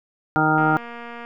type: harmonic tone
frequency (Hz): 155.56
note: D#3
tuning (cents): 0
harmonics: 1 / 2 / 3 / 4 / 5 / 6 / 8 / 9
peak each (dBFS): -24 / -22 / -29 / -31 / -21 / -26 / -27 / -21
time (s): 0.36-0.77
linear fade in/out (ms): 0
type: click train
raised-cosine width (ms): 0.5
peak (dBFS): -22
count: 159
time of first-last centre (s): 0.58-1.249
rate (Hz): 236
effects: none